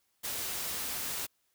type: noise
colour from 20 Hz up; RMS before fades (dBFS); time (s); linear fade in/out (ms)
white; -36; 0.23-1.27; 20
effects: white hiss -75 dBFS RMS until 1.54 s